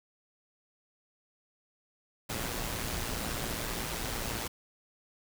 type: noise with amplitude modulation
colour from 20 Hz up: pink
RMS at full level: -33 dBFS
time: 2.29-4.48 s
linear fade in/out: 10 ms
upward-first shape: sine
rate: 115 Hz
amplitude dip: 50%
effects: none